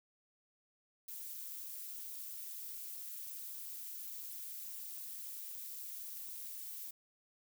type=noise with amplitude modulation; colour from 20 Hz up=violet; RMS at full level=-43 dBFS; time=1.08-6.91 s; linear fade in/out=5 ms; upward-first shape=sine; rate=226 Hz; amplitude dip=70%; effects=none